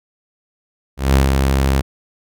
sawtooth tone with ADSR envelope, 67.4 Hz, C#2, 48 cents flat, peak -5 dBFS, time 0.97-1.82 s, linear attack 180 ms, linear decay 120 ms, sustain -4 dB, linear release 20 ms, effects none

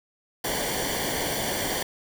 pink noise with comb filter, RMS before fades -28 dBFS, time 0.44-1.83 s, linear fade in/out 5 ms, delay 0.77 ms, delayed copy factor -0.75, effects none

